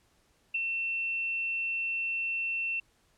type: tone with ADSR envelope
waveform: sine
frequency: 2700 Hz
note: E7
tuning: 41 cents sharp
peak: -26 dBFS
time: 0.54-2.8 s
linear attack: 9 ms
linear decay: 28 ms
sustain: -3 dB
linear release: 5 ms
effects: pink hiss -68 dBFS RMS until 3.17 s + low-pass 11000 Hz 12 dB/octave